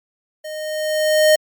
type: tone with level ramp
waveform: square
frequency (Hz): 617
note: D#5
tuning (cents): -15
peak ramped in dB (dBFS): -29 to -9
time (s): 0.44-1.36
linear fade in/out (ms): 10
effects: MP3 96 kbps